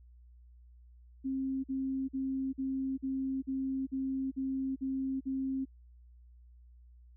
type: tone bursts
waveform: sine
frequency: 266.4 Hz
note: C4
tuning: 31 cents sharp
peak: -31 dBFS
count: 10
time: 1.24-5.654 s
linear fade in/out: 20 ms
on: 400 ms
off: 46 ms
effects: added 60 Hz sine -54 dBFS peak until 7.16 s